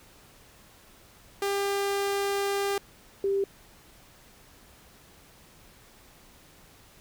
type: tone pair in turn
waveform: sawtooth / sine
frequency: 399 / 394.2 Hz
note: G4 / G4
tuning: +31 / +10 cents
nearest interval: unison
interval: 21 cents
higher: first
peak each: -22 / -23 dBFS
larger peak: first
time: 1.42-2.78 / 3.24-3.44 s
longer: first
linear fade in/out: 2 ms
effects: pink hiss -55 dBFS RMS until 7 s